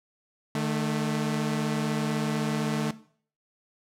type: tone pair together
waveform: sawtooth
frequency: 151.92 / 220 Hz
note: D#3 / A3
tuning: -41 / 0 cents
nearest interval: tritone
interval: 641 cents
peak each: -25 dBFS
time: 0.55-2.91 s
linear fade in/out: 2 ms
effects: noise-tail reverb RT60 0.5 s tail -17 dB re dry + low-pass 11000 Hz 12 dB/octave